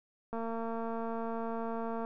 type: click train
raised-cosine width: 1 ms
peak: -25 dBFS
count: 393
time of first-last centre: 0.33-2.049 s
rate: 228 Hz
effects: none